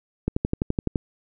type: click train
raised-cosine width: 3 ms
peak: -9 dBFS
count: 9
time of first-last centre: 0.28-0.958 s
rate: 11.8 Hz
effects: none